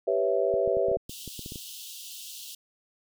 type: chord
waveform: sine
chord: C# half-diminished seventh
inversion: second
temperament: equal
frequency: 392 / 493.9 / 554.4 / 659.3 Hz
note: G4 / B4 / C#5 / E5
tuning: 0 / 0 / 0 / 0 cents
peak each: -28 dBFS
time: 0.07-0.97 s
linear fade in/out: 10 ms
type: clicks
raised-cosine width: 3 ms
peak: -27 dBFS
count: 12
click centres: 0.54 / 0.676 / 0.77 / 0.885 / 0.916 / 0.97 / 1.095 / 1.277 / 1.393 / 1.461 / 1.521 / 1.558 s
type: high-pass noise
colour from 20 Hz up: pink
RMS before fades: -42 dBFS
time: 1.09-2.55 s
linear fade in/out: 5 ms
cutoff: 2800 Hz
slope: 96 dB/octave
effects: none

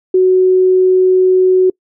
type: tone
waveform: sine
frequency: 371.2 Hz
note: F#4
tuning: 6 cents sharp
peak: -6 dBFS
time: 0.14-1.7 s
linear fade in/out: 5 ms
effects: noise-tail reverb RT60 0.1 s tail -26 dB re dry

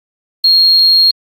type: tone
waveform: sine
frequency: 4257 Hz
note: C8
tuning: 29 cents sharp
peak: -4 dBFS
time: 0.44-1.11 s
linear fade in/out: 5 ms
effects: tanh soft clip ceiling -2 dBFS + Opus 32 kbps

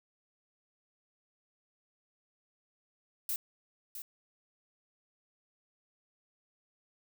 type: noise with echo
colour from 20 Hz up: violet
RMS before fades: -34 dBFS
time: 3.29-3.36 s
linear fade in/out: 2 ms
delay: 660 ms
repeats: 1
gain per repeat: -9 dB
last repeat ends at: 4.02 s
effects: none

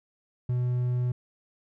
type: tone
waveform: triangle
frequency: 123.8 Hz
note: B2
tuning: 5 cents sharp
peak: -22 dBFS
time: 0.49-1.12 s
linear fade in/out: 5 ms
effects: none

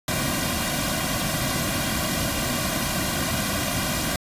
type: noise with comb filter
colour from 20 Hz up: pink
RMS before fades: -25 dBFS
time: 0.08-4.16 s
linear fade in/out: 2 ms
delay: 2.3 ms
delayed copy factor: -0.85
effects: resampled to 32000 Hz

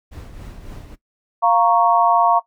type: noise with tremolo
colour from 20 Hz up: brown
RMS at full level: -33 dBFS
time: 0.11-0.96 s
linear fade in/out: 20 ms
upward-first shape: triangle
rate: 3.6 Hz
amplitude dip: 55%
type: chord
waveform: sine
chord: Bb minor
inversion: second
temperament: equal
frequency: 698.5 / 932.3 / 1108.7 Hz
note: F5 / Bb5 / Db6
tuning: 0 / 0 / 0 cents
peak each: -16 / -16 / -17 dBFS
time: 1.42-2.4 s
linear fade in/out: 20 ms
effects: noise-tail reverb RT60 0.1 s tail -17 dB re dry

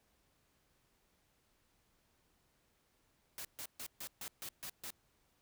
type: noise bursts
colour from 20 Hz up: white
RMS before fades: -45 dBFS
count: 8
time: 3.38-4.904 s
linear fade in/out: 0 ms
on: 68 ms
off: 140 ms
effects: pink hiss -75 dBFS RMS until 5.41 s

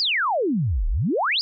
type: exponential two-way sweep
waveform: sine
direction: down then up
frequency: 5130 to 33.46 to 5130 Hz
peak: -19 dBFS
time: 0-1.41 s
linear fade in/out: 0 ms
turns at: 0.88 s
effects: none

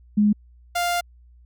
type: tone pair in turn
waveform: sine / sawtooth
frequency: 208.5 / 699.4 Hz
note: G#3 / F5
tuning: +7 / +2 cents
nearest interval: octave + major sixth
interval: 2095 cents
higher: second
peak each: -14 / -17 dBFS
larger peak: first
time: 0.17-0.33 / 0.75-1.01 s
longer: second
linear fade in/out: 10 ms
effects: added 60 Hz sine -48 dBFS peak until 1.45 s

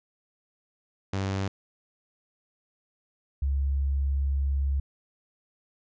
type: tone pair in turn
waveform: sawtooth / sine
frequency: 97 / 68.95 Hz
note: G2 / C#2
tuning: -18 / -9 cents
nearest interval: tritone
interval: 591 cents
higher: first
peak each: -23 dBFS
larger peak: neither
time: 1.13-1.48 / 3.42-4.8 s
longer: second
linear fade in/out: 5 ms
effects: resampled to 16000 Hz

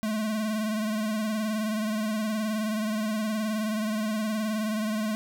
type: tone with vibrato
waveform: square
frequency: 215.7 Hz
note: A3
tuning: 34 cents flat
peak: -27 dBFS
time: 0.03-5.15 s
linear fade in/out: 0 ms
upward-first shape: sine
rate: 19 Hz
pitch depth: 49 cents each way
effects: none

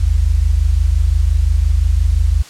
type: tone pair together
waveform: sine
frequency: 52.01 / 77.78 Hz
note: G#1 / D#2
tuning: +3 / 0 cents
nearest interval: perfect fifth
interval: 697 cents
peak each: -13 dBFS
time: 0-2.43 s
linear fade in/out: 10 ms
effects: white hiss -38 dBFS RMS until 2.49 s + low-pass 8000 Hz 12 dB/octave

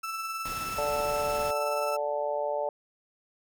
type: tone with tremolo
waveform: 35% pulse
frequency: 1323 Hz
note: E6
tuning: 6 cents sharp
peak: -29 dBFS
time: 0.03-1.97 s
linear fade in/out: 10 ms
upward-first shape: triangle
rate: 19 Hz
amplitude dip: 40%
type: noise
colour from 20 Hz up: pink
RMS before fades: -40 dBFS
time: 0.45-1.51 s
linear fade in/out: 5 ms
type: harmonic tone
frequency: 146.3 Hz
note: D3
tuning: 6 cents flat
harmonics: 3 / 4 / 5 / 6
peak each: -36 / -29 / -37 / -34 dBFS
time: 0.78-2.69 s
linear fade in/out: 2 ms
effects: none

